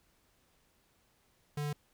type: tone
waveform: square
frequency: 147.1 Hz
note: D3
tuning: 3 cents sharp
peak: -34 dBFS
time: 1.57-1.73 s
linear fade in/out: 5 ms
effects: pink hiss -71 dBFS RMS until 1.93 s